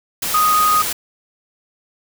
sine tone in noise, 1244.5 Hz, D#6, in tune, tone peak -12 dBFS, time 0.34-0.82 s, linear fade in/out 5 ms, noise white, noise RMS -22 dBFS, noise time 0.22-0.93 s, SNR +7 dB, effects none

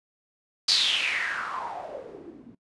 blue noise with low-pass filter sweep, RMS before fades -29 dBFS, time 0.68-2.55 s, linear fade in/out 5 ms, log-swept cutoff 4700 to 210 Hz, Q 6.5, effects noise-tail reverb RT60 0.1 s tail -21 dB re dry + resampled to 24000 Hz

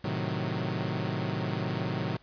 sawtooth chord, A diminished seventh, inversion none, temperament equal, 110 / 130.81 / 155.56 / 185 Hz, A2 / C3 / Eb3 / Gb3, 0 / 0 / 0 / 0 cents, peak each -31 dBFS, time 0.04-2.17 s, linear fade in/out 5 ms, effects pink hiss -60 dBFS RMS until 2.22 s + resampled to 11025 Hz

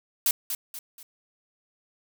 blue noise with echo, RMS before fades -22 dBFS, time 0.26-0.31 s, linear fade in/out 2 ms, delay 240 ms, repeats 3, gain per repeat -8 dB, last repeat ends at 1.03 s, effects none

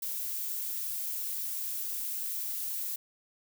violet noise, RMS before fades -35 dBFS, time 0.02-2.96 s, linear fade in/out 5 ms, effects none

